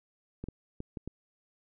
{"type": "clicks", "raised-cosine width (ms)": 3, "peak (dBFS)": -25, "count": 5, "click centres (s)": [0.44, 0.486, 0.804, 0.972, 1.076], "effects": []}